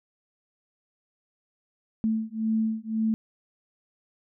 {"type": "beating tone pair", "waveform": "sine", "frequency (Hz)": [220, 221.9], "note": ["A3", "A3"], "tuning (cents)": [0, 15], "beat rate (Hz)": 1.9, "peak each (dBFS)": -27, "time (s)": [2.04, 3.14], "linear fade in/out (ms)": 0, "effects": []}